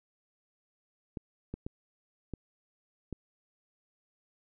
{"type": "clicks", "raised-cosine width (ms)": 3, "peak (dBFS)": -24, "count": 5, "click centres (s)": [1.172, 1.54, 1.665, 2.337, 3.127], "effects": []}